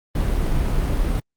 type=noise; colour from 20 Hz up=brown; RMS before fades=-20 dBFS; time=0.15-1.2 s; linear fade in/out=5 ms; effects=Opus 32 kbps